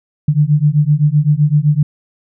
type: beating tone pair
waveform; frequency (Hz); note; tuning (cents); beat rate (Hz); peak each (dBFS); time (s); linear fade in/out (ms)
sine; 145 / 152.8; D3 / D#3; -22 / -31; 7.8; -12; 0.28-1.83; 5
effects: none